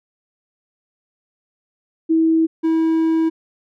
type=tone pair in turn; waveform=sine / triangle; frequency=323.7 / 323.7 Hz; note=E4 / E4; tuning=-31 / -31 cents; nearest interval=unison; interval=0 cents; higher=neither; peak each=-12 / -12 dBFS; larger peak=neither; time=2.09-2.47 / 2.63-3.3 s; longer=second; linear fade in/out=20 ms; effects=none